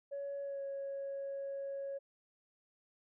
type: tone with pitch glide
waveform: sine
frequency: 561 to 552.3 Hz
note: C#5 to C#5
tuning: +21 to -6 cents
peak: -37 dBFS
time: 0.11-1.99 s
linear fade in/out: 20 ms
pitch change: -27 cents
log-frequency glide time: 0.42-0.62 s
effects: tanh soft clip ceiling -35 dBFS